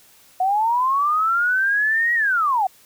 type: linear two-way sweep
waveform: sine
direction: up then down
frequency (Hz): 725 to 1916 to 725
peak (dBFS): -16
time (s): 0.4-2.67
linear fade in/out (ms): 5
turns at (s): 2.14
effects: white hiss -52 dBFS RMS until 2.85 s